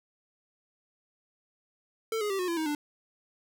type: tone with pitch steps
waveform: square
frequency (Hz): 447.1 / 417.2 / 389.2 / 363.2 / 338.8 / 316.1 / 295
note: A4 / G#4 / G4 / F#4 / E4 / D#4 / D4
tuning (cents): +28 / +8 / -12 / -32 / +48 / +27 / +8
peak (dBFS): -29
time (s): 2.12-2.75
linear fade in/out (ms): 2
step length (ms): 90
effects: none